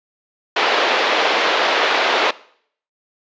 pink band-pass noise, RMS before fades -17 dBFS, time 0.56-2.31 s, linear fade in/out 5 ms, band 410 to 4000 Hz, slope 24 dB/octave, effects noise-tail reverb RT60 0.6 s tail -20 dB re dry + resampled to 16000 Hz

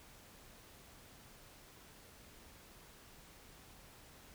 silence, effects pink hiss -59 dBFS RMS until 4.34 s

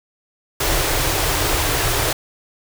pink band-stop noise, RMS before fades -19 dBFS, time 0.6-2.13 s, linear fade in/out 5 ms, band 150 to 280 Hz, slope 96 dB/octave, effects none

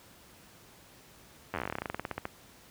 slowing click train, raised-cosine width 0.5 ms, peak -18 dBFS, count 23, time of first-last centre 1.54-2.254 s, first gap 10 ms, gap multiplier 1.1, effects pink hiss -56 dBFS RMS until 2.7 s + high-pass 60 Hz 12 dB/octave

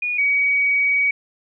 sine tone pair in turn, 2451 / 2261 Hz, D#7 / C#7, -27 / +34 cents, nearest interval minor second, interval 139 cents, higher first, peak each -20 / -15 dBFS, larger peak second, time 0.02-0.18 / 0.18-1.11 s, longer second, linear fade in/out 5 ms, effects none

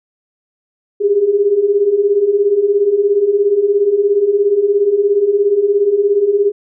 sine beating tone pair, 392 / 409 Hz, G4 / G#4, 0 / -26 cents, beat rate 17 Hz, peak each -16 / -11 dBFS, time 1-6.52 s, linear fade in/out 20 ms, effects none

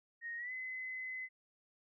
sine tone with pitch glide, 1864.7 to 2033 Hz, A#6 to B6, 0 to +50 cents, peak -40 dBFS, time 0.21-1.29 s, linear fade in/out 50 ms, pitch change +150 cents, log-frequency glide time 0.37-0.52 s, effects none

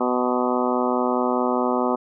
harmonic tone with a mistuned harmonic, 124.7 Hz, B2, 17 cents sharp, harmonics 2 / 3 / 4 / 5 / 6 / 7 / 8 / 9 / 10, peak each -24 / -26 / -27 / -28 / -29 / -29 / -30 / -31 / -31 dBFS, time 0-1.96 s, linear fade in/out 10 ms, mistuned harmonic 8, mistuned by +21 cents, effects none

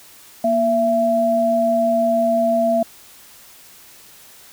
sine tone pair together, 236 / 670 Hz, A#3 / E5, +22 / +28 cents, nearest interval octave + tritone, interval 1806 cents, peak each -21 / -15 dBFS, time 0.44-2.83 s, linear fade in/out 5 ms, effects white hiss -45 dBFS RMS until 4.52 s

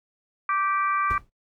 harmonic tone, 390 Hz, G4, 9 cents flat, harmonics 3 / 4 / 5 / 6, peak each -22 / -31 / -36 / -35 dBFS, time 0.49-1.18 s, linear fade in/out 2 ms
brown noise with exponential decay, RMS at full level -28 dBFS, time 1.1-1.3 s, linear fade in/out 5 ms, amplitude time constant 43 ms
effects noise-tail reverb RT60 0.1 s tail -19 dB re dry

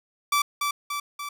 sawtooth tone with echo, 1160 Hz, D6, 22 cents flat, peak -16 dBFS, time 0.32-0.42 s, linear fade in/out 5 ms, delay 290 ms, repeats 3, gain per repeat -4 dB, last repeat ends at 1.29 s, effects none

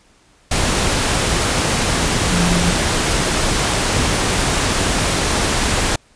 sine tone in noise, 173.8 Hz, F3, 8 cents flat, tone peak -17 dBFS, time 2.32-2.71 s, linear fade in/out 5 ms, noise pink, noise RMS -17 dBFS, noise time 0.51-5.96 s, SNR -3 dB, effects pink hiss -53 dBFS RMS until 6.15 s + resampled to 22050 Hz

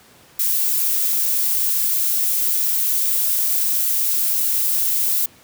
violet noise, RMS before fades -19 dBFS, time 0.39-5.26 s, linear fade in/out 5 ms, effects pink hiss -49 dBFS RMS until 5.43 s + high-pass 100 Hz 12 dB/octave

